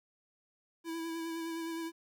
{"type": "tone with vibrato", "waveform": "square", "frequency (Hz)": 329.6, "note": "E4", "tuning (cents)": 0, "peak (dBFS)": -37, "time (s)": [0.84, 1.92], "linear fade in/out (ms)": 50, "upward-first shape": "sine", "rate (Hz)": 9.7, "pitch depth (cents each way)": 23, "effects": ["12-bit"]}